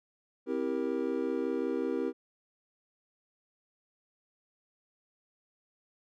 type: chord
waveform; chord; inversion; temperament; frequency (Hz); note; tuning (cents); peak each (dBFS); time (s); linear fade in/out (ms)
triangle; C dominant seventh; none; just; 261.6 / 327 / 392.4 / 470.9; C4 / E4 / G4 / Bb4; 0 / -14 / +2 / +18; -33; 0.46-2.13; 50
effects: none